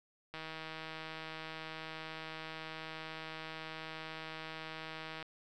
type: click train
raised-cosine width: 0.3 ms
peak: -28 dBFS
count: 778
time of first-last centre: 0.34-5.227 s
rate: 159 Hz
effects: none